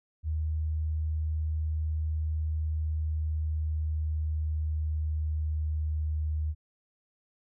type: tone with pitch glide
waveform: sine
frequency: 78 to 76.93 Hz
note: D#2 to D#2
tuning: +5 to -19 cents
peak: -27 dBFS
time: 0.23-6.55 s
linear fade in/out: 50 ms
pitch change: -24 cents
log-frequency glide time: 2.41-6.28 s
effects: none